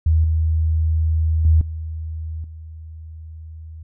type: tone with level steps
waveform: sine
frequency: 79.7 Hz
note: D#2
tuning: 42 cents sharp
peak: -12 / -15 / -10 / -25 / -33 dBFS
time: 0.06-3.83 s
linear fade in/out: 5 ms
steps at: 0.24 / 1.45 / 1.61 / 2.44 s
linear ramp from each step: 2 ms
effects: none